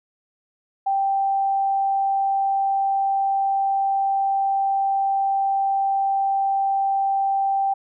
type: tone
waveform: sine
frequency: 784 Hz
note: G5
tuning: in tune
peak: -18 dBFS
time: 0.86-7.74 s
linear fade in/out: 10 ms
effects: none